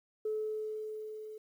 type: tone with level ramp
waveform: sine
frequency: 431.4 Hz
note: A4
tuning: 34 cents flat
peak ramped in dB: -30 to -43 dBFS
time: 0.25-1.38 s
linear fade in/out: 5 ms
effects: tanh soft clip ceiling -26 dBFS + 11-bit